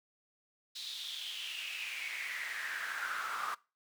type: noise with high-pass filter sweep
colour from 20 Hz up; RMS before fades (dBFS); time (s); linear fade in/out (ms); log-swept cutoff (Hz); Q
brown; -40; 0.75-3.55; 10; 4000 to 1200; 6
effects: noise-tail reverb RT60 0.3 s tail -22 dB re dry